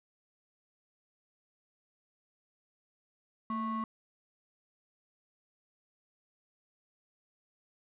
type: ring-modulated tone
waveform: triangle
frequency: 437.3 Hz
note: A4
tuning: 11 cents flat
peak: -27 dBFS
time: 3.5-3.84 s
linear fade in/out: 2 ms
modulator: 662 Hz
effects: resampled to 8000 Hz + 11-bit